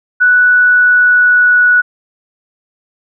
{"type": "tone with pitch glide", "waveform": "sine", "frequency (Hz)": [1480, 1469.8], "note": ["F#6", "F#6"], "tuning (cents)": [0, -12], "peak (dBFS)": -5, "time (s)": [0.2, 1.82], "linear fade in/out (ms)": 20, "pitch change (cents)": -12, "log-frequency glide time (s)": [0.38, 1.63], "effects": []}